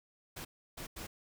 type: noise bursts at uneven times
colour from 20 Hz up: pink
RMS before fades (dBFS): -44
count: 3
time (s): 0.36-0.45 / 0.77-0.87 / 0.96-1.07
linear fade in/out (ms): 10
effects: none